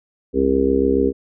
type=harmonic tone; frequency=67.2 Hz; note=C2; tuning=47 cents sharp; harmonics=1 / 3 / 4 / 5 / 6 / 7; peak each=-26 / -26 / -19 / -26 / -18 / -21 dBFS; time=0.33-1.13 s; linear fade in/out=50 ms; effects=none